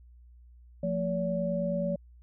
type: tone cluster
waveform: sine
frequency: 176 / 225.4 / 571 Hz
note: F3 / A3 / D5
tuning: +14 / +42 / -49 cents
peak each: -31 / -35 / -30 dBFS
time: 0.83-1.96 s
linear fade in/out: 5 ms
effects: added 60 Hz sine -51 dBFS peak until 2.22 s